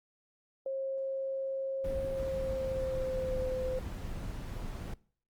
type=tone with pitch glide; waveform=sine; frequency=537 to 515.1 Hz; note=C5 to C5; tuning=+45 to -27 cents; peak=-32 dBFS; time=0.66-3.79 s; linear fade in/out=2 ms; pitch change=-72 cents; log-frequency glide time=2.07-3.48 s
type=noise; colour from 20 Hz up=brown; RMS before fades=-39 dBFS; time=1.84-4.94 s; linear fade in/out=5 ms
effects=noise-tail reverb RT60 0.5 s tail -23 dB re dry + Opus 32 kbps